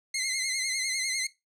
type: tone with vibrato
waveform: 15% pulse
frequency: 2093 Hz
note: C7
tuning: in tune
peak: -21 dBFS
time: 0.14-1.27 s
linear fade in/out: 5 ms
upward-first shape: triangle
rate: 10 Hz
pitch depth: 76 cents each way
effects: noise-tail reverb RT60 0.2 s tail -18 dB re dry + low-pass 12000 Hz 12 dB/octave